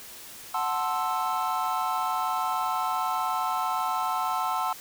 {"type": "chord", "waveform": "triangle", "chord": "F# half-diminished seventh", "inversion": "none", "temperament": "equal", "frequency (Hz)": [740, 880, 1046.5, 1318.5], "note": ["F#5", "A5", "C6", "E6"], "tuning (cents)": [0, 0, 0, 0], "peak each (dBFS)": -29, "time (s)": [0.54, 4.73], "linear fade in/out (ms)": 5, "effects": ["white hiss -44 dBFS RMS until 4.8 s"]}